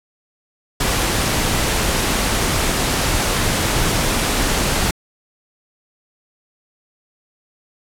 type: noise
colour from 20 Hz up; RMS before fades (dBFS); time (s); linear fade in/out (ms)
pink; -18; 0.8-4.91; 5
effects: low-pass 12000 Hz 12 dB/octave